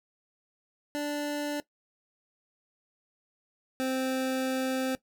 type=tone pair in turn; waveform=25% pulse; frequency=293.1 / 261.1 Hz; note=D4 / C4; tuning=-3 / -3 cents; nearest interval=major second; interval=200 cents; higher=first; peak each=-26 / -24 dBFS; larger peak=second; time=0.95-1.6 / 3.8-4.95 s; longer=second; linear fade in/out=0 ms; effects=noise-tail reverb RT60 0.1 s tail -18 dB re dry